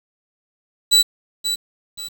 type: tone with echo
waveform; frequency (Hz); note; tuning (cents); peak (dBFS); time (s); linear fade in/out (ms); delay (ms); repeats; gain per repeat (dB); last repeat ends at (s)
35% pulse; 3951; B7; 0; -8; 0.91-1.03; 20; 530; 2; -9; 2.09
effects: 7-bit